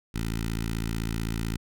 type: tone with notch filter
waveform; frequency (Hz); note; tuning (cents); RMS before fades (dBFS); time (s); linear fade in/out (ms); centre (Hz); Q
10% pulse; 55.8; A1; +25; -30; 0.14-1.57; 10; 640; 0.51
effects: none